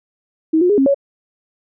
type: tone with pitch steps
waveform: sine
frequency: 318.5 / 358 / 412.3 / 270.1 / 558 Hz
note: D#4 / F4 / G#4 / C#4 / C#5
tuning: +41 / +43 / -13 / -45 / +11 cents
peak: -10 dBFS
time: 0.53-0.945 s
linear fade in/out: 10 ms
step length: 83 ms
effects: none

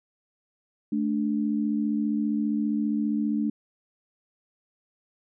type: tone pair together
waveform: sine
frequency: 217.3 / 292.3 Hz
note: A3 / D4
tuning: -21 / -8 cents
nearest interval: perfect fourth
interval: 513 cents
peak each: -25 / -27 dBFS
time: 0.92-3.5 s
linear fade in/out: 5 ms
effects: none

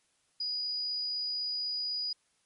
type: tone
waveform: sine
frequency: 4918 Hz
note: D#8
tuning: 21 cents flat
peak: -31 dBFS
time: 0.4-2.13 s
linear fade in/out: 5 ms
effects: white hiss -72 dBFS RMS until 2.45 s + MP3 48 kbps

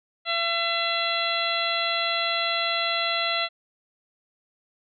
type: harmonic tone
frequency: 675 Hz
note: E5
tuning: 41 cents sharp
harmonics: 1 / 2 / 3 / 4 / 5 / 6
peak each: -30 / -30 / -30 / -30 / -30 / -30 dBFS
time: 0.25-3.49 s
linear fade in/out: 50 ms
effects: none

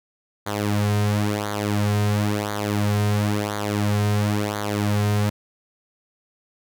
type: tone with flanger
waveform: sawtooth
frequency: 103.83 Hz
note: G#2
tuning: in tune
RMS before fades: -22 dBFS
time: 0.46-5.3 s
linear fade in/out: 10 ms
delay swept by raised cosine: 0.37 to 3.57 ms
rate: 0.97 Hz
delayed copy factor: -0.75
effects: none

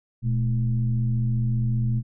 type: tone with frequency modulation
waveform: sine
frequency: 119.7 Hz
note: A#2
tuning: 46 cents sharp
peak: -20 dBFS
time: 0.22-2.03 s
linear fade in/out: 50 ms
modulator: 94.9 Hz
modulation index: 0.61
effects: none

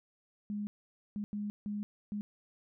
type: tone bursts at uneven times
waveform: sine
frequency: 207 Hz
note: G#3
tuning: 5 cents flat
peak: -34 dBFS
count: 5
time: 0.5-0.67 / 1.16-1.24 / 1.33-1.5 / 1.66-1.83 / 2.12-2.21 s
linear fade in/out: 0 ms
effects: none

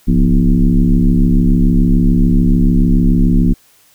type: tone with frequency modulation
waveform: sine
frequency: 103.83 Hz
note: G#2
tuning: in tune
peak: -7 dBFS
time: 0.07-3.54 s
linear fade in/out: 20 ms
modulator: 66.9 Hz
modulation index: 2.5
effects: white hiss -50 dBFS RMS until 3.94 s

